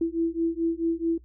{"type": "beating tone pair", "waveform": "sine", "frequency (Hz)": [329.6, 334.2], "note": ["E4", "E4"], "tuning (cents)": [0, 24], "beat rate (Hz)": 4.6, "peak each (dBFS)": -26, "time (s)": [0.01, 1.18], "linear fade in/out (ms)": 5, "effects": ["noise-tail reverb RT60 0.1 s tail -18 dB re dry", "added 60 Hz sine -49 dBFS peak until 1.24 s"]}